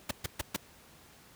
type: noise bursts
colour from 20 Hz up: pink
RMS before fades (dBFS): -32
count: 4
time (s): 0.09-0.564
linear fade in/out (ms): 5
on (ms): 21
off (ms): 130
effects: pink hiss -57 dBFS RMS until 1.35 s + high-pass 60 Hz 12 dB/octave